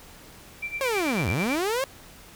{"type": "tone with tremolo", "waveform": "sine", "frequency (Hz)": 2349, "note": "D7", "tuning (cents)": 0, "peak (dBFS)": -27, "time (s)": [0.62, 1.56], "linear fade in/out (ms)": 10, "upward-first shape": "sine", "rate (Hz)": 9.1, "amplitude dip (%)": 80}
{"type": "linear two-way sweep", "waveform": "sawtooth", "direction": "down then up", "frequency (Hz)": [554.4, 76.9, 554.4], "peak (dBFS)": -20, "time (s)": [0.81, 1.84], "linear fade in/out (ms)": 0, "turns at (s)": 1.29}
{"effects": ["pink hiss -48 dBFS RMS until 2.35 s"]}